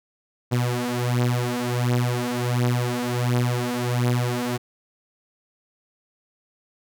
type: beating tone pair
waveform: sawtooth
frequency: 121.7 / 123.1 Hz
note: B2 / B2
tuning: -25 / -5 cents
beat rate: 1.4 Hz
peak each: -20 dBFS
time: 0.51-4.58 s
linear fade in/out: 20 ms
effects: none